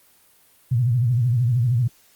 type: tone with vibrato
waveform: sine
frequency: 121.1 Hz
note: B2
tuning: 34 cents flat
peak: -16 dBFS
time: 0.71-1.88 s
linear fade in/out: 10 ms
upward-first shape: sine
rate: 13 Hz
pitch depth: 130 cents each way
effects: white hiss -56 dBFS RMS until 2.15 s + Opus 32 kbps